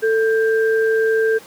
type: tone pair together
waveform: sine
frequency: 444.2 / 1583 Hz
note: A4 / G6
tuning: +16 / +17 cents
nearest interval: octave + minor seventh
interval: 2201 cents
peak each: -14 / -22 dBFS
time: 0.02-1.39 s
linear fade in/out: 20 ms
effects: pink hiss -42 dBFS RMS until 1.46 s + high-pass 200 Hz 12 dB/octave